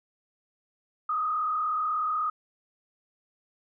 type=tone with frequency modulation; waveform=sine; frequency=1243 Hz; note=D#6; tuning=2 cents flat; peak=-25 dBFS; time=1.09-2.3 s; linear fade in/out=5 ms; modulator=36.5 Hz; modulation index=1; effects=none